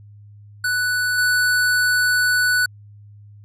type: tone with level steps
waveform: square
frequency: 1485 Hz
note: F#6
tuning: 6 cents sharp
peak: -19 / -16 dBFS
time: 0.64-2.66 s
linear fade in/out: 5 ms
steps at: 1.18 s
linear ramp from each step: 2 ms
effects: added 103 Hz sine -41 dBFS peak until 3.44 s + resampled to 32000 Hz